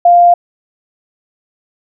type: tone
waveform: sine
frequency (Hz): 698.5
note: F5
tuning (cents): 0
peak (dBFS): -3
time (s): 0.05-0.34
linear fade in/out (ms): 5
effects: none